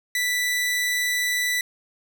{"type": "tone", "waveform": "sawtooth", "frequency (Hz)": 1975.5, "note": "B6", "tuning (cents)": 0, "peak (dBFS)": -18, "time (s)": [0.15, 1.61], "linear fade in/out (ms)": 2, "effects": []}